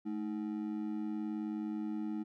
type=ring-modulated tone; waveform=triangle; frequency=265.3 Hz; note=C4; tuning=24 cents sharp; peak=-30 dBFS; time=0.05-2.24 s; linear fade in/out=20 ms; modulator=49.5 Hz; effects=none